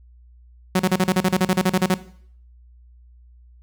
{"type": "tone bursts", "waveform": "sawtooth", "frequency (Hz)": 185, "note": "F#3", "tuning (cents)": 0, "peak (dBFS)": -11, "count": 15, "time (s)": [0.75, 1.944], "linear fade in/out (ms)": 5, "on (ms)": 46, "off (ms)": 36, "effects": ["noise-tail reverb RT60 0.6 s tail -17 dB re dry", "added 60 Hz sine -46 dBFS peak until 3.62 s"]}